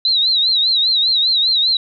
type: tone with vibrato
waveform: sine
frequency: 3949 Hz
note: B7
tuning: 1 cent flat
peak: -12 dBFS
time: 0.05-1.77 s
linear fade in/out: 2 ms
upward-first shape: triangle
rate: 5 Hz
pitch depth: 130 cents each way
effects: none